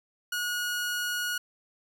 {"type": "tone", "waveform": "sawtooth", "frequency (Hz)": 1450, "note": "F#6", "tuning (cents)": -35, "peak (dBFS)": -25, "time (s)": [0.32, 1.38], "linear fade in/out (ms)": 5, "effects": []}